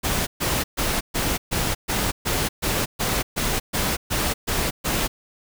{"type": "noise bursts", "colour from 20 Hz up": "pink", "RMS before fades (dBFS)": -23, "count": 14, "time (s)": [0.03, 5.08], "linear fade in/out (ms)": 20, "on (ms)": 240, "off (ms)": 130, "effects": []}